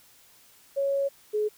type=tone pair in turn; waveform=sine; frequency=554.4 / 423.6 Hz; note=C#5 / G#4; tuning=0 / +34 cents; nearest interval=perfect fourth; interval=466 cents; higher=first; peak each=-23 dBFS; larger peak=neither; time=0.76-1.09 / 1.33-1.49 s; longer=first; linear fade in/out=20 ms; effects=white hiss -57 dBFS RMS until 1.57 s